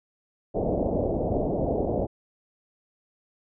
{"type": "low-pass noise", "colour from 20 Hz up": "white", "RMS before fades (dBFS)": -26, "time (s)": [0.54, 2.07], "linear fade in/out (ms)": 20, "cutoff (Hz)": 690, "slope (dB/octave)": 48, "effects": []}